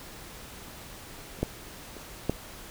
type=clicks; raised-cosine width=2 ms; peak=-30 / -12 / -30 / -11 dBFS; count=4; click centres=1.389 / 1.43 / 1.967 / 2.296 s; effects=pink hiss -45 dBFS RMS until 2.7 s